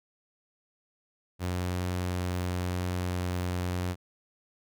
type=tone; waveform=sawtooth; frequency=89.9 Hz; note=F#2; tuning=49 cents flat; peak=-25 dBFS; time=1.39-3.96 s; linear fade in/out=50 ms; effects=none

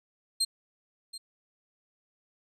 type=tone with echo; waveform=30% pulse; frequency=4186 Hz; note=C8; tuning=in tune; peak=-21 dBFS; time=0.4-0.45 s; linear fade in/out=10 ms; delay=730 ms; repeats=1; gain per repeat=-15 dB; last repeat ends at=1.18 s; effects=resampled to 32000 Hz

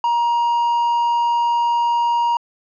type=tone; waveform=triangle; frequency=945 Hz; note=A#5; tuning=23 cents sharp; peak=-13 dBFS; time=0.04-2.37 s; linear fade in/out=2 ms; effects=resampled to 16000 Hz

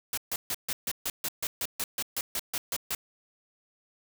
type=noise bursts; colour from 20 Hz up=white; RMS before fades=-31 dBFS; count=16; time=0.13-2.95 s; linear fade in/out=2 ms; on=45 ms; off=140 ms; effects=none

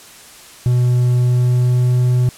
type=tone with pitch glide; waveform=triangle; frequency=123.47 to 124.54 Hz; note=B2 to B2; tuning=0 to +15 cents; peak=-9 dBFS; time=0.66-2.29 s; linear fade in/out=0 ms; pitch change=+15 cents; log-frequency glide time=1.15-1.97 s; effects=white hiss -40 dBFS RMS until 2.37 s + low-pass 11000 Hz 12 dB/octave

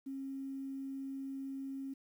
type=tone; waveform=sine; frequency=270.6 Hz; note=C#4; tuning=42 cents flat; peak=-39 dBFS; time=0.06-1.94 s; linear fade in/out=10 ms; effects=11-bit

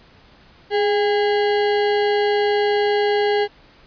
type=tone with sample-and-hold; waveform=sine; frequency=415.3 Hz; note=G#4; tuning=in tune; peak=-15 dBFS; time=0.7-3.48 s; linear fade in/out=50 ms; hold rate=1225 Hz; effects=pink hiss -50 dBFS RMS until 3.86 s + resampled to 11025 Hz

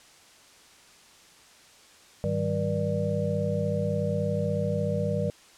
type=tone cluster; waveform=sine; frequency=102.5 / 156.5 / 193 / 478.8 / 590 Hz; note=G#2 / D#3 / G3 / A#4 / D5; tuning=-22 / +10 / -27 / +46 / +8 cents; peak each=-31 dBFS; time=2.24-5.3 s; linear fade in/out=0 ms; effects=white hiss -54 dBFS RMS until 5.57 s + low-pass 8000 Hz 12 dB/octave

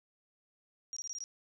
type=tone bursts; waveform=sine; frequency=5700 Hz; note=F8; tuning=34 cents sharp; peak=-38 dBFS; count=6; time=0.93-1.24 s; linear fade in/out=0 ms; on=35 ms; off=20 ms; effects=none

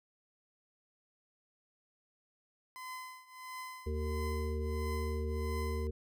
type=tone with tremolo; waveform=30% pulse; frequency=1022 Hz; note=C6; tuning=41 cents flat; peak=-38 dBFS; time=2.76-5.87 s; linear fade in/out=0 ms; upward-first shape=triangle; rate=1.5 Hz; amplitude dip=90%
type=harmonic tone; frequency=76.2 Hz; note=D#2; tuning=36 cents flat; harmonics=1 / 3 / 5 / 6; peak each=-34 / -44 / -42 / -42 dBFS; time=3.86-5.91 s; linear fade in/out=10 ms
effects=none

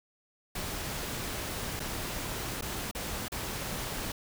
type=noise with dropouts; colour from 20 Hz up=pink; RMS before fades=-36 dBFS; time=0.55-4.12 s; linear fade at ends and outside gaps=5 ms; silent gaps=1.796-1.801 / 2.612-2.622 / 2.913-2.949 / 3.283-3.319 s; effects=none

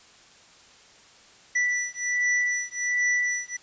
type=beating tone pair; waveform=square; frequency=1967 / 1968.3 Hz; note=B6 / B6; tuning=-7 / -6 cents; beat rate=1.3 Hz; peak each=-27 dBFS; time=1.55-3.57 s; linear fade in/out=10 ms; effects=white hiss -53 dBFS RMS until 3.62 s + resampled to 16000 Hz

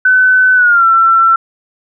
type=tone with pitch glide; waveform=sine; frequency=1511 to 1346.1 Hz; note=F#6 to E6; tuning=+36 to +36 cents; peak=-5 dBFS; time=0.05-1.36 s; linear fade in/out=5 ms; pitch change=-200 cents; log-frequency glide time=0.55-0.86 s; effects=none

